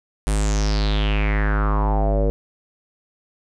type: tone with low-pass filter sweep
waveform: square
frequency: 51.91 Hz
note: G#1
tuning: in tune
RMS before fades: -19 dBFS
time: 0.27-2.3 s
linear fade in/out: 0 ms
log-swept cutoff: 9700 to 490 Hz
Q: 5.5
effects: none